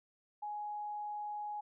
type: tone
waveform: sine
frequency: 835 Hz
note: G#5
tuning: 9 cents sharp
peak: -38 dBFS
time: 0.42-1.61 s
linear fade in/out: 10 ms
effects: none